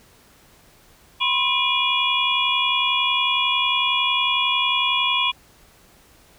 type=tone cluster; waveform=sine; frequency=995 / 1066 / 2424 / 2883 / 3370 Hz; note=B5 / C6 / D#7 / F#7 / G#7; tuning=+13 / +32 / -46 / -46 / +25 cents; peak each=-26 / -26 / -23 / -26 / -22 dBFS; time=1.2-5.32 s; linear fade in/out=20 ms; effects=pink hiss -53 dBFS RMS until 6.38 s